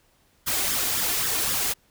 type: noise with flanger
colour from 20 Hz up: white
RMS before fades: -25 dBFS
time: 0.46-1.74 s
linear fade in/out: 20 ms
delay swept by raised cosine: 0.57 to 2.87 ms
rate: 3.8 Hz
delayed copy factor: +0.65
effects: pink hiss -63 dBFS RMS until 1.9 s